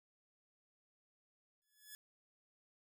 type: tone with exponential growth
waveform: 5% pulse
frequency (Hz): 1709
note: G#6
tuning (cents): +49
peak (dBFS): -37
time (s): 1.62-1.95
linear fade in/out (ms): 0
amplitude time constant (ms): 70
effects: none